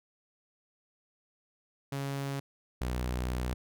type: tone pair in turn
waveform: sawtooth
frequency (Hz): 138.59 / 61.97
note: C#3 / B1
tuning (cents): 0 / +7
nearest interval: octave + major second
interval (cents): 1393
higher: first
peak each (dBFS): -29 / -27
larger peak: second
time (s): 1.92-2.4 / 2.81-3.54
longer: second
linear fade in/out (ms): 5
effects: none